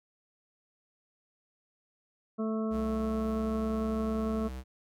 harmonic tone, 220 Hz, A3, in tune, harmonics 1 / 2 / 3 / 5 / 6, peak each -30 / -36 / -40 / -44 / -46 dBFS, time 2.38-4.49 s, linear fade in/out 20 ms
square tone with pitch glide, 64 to 64.45 Hz, C2 to C2, -38 to -26 cents, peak -38 dBFS, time 2.7-4.64 s, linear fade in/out 50 ms, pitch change +12 cents, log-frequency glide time 3.12-3.39 s
effects none

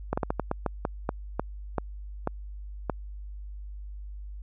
slowing click train, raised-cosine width 1 ms, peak -12 dBFS, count 13, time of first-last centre 0.13-2.898 s, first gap 45 ms, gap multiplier 1.27, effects added 50 Hz sine -37 dBFS peak until 4.42 s

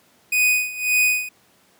45% pulse tone with tremolo, 2489 Hz, D#7, in tune, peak -14 dBFS, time 0.32-1.29 s, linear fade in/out 5 ms, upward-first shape sine, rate 1.8 Hz, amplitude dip 85%, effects pink hiss -57 dBFS RMS until 1.79 s + high-pass 150 Hz 12 dB/octave

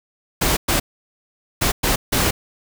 pink noise bursts at uneven times, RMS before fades -18 dBFS, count 5, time 0.41-0.57 / 0.68-0.8 / 1.61-1.72 / 1.83-1.96 / 2.12-2.31 s, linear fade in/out 10 ms, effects none

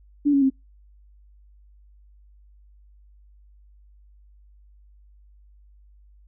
sine tone with pitch steps, 289.3 / 278 / 267.1 Hz, D4 / C#4 / C4, -26 / +5 / +36 cents, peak -15 dBFS, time 0.25-0.502 s, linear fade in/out 20 ms, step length 84 ms, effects noise-tail reverb RT60 0.2 s tail -26 dB re dry + added 50 Hz sine -50 dBFS peak until 6.27 s

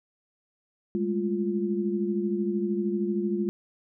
sine tone cluster, 202 / 215 / 348.9 Hz, G#3 / A3 / F4, -48 / -40 / -2 cents, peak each -28 / -32 / -28 dBFS, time 0.95-3.49 s, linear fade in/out 0 ms, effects none

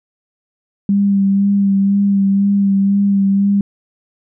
sine tone with vibrato, 198.3 Hz, G3, 20 cents sharp, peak -10 dBFS, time 0.89-3.61 s, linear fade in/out 2 ms, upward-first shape sine, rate 2 Hz, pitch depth 22 cents each way, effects none

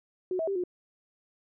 sine tone with pitch steps, 367.7 / 648 / 393.2 / 358.6 Hz, F#4 / E5 / G4 / F4, -11 / -30 / +5 / +46 cents, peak -27 dBFS, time 0.31-0.638 s, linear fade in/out 2 ms, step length 82 ms, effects none

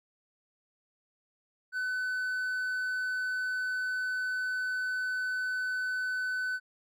triangle tone, 1507 Hz, F#6, 31 cents sharp, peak -28 dBFS, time 1.72-6.6 s, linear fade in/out 50 ms, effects none

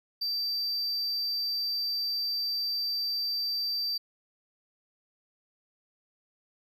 triangle tone, 4667 Hz, D8, 12 cents flat, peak -27 dBFS, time 0.21-3.98 s, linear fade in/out 10 ms, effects none

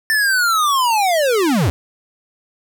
square linear sweep, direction down, 1788 to 71.8 Hz, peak -14 dBFS, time 0.1-1.7 s, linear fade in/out 0 ms, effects none

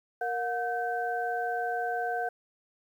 sine tone cluster, 467.8 / 722 / 1543 Hz, A#4 / F#5 / G6, +6 / -43 / -28 cents, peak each -35 / -30 / -35 dBFS, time 0.21-2.29 s, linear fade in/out 5 ms, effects 10-bit

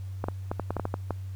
clicks, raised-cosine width 1 ms, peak -15 dBFS, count 10, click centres 0.241 / 0.285 / 0.515 / 0.597 / 0.706 / 0.767 / 0.797 / 0.854 / 0.941 / 1.107 s, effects added 95 Hz sine -34 dBFS peak until 1.35 s + pink hiss -59 dBFS RMS until 1.35 s

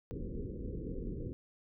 pink low-pass noise, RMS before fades -40 dBFS, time 0.11-1.33 s, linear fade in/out 0 ms, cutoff 500 Hz, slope 96 dB/octave, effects none

